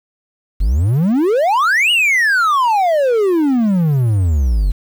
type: exponential two-way sweep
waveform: triangle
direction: up then down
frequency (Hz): 43.65 to 2960 to 43.65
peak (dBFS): -9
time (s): 0.6-4.72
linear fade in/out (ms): 10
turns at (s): 1.91
effects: 7-bit